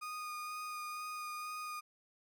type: tone with vibrato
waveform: 35% pulse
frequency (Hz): 1231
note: D#6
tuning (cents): -19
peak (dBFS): -39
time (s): 0.01-1.81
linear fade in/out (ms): 20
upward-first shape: sine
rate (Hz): 2.1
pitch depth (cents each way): 11
effects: none